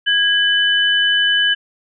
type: tone pair together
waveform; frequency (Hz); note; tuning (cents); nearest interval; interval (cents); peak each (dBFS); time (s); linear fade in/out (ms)
sine; 1648.1 / 3000; G#6 / F#7; -14 / +23; minor seventh; 1037; -15; 0.06-1.55; 20
effects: none